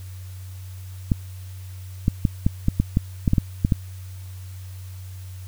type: clicks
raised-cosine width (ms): 5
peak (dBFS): -5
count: 12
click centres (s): 1.118 / 2.081 / 2.252 / 2.465 / 2.684 / 2.8 / 2.971 / 3.278 / 3.334 / 3.382 / 3.649 / 3.722
effects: added 93 Hz sine -34 dBFS peak until 5.47 s + white hiss -50 dBFS RMS until 5.47 s